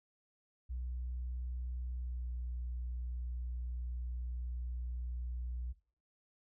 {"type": "tone with pitch glide", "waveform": "sine", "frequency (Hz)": [61.74, 60.78], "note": ["B1", "B1"], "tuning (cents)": [0, -27], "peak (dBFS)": -36, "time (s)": [0.69, 5.73], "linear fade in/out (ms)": 20, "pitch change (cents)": -27, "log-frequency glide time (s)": [1.94, 2.31], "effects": ["noise-tail reverb RT60 0.4 s tail -18 dB re dry", "tanh soft clip ceiling -34 dBFS"]}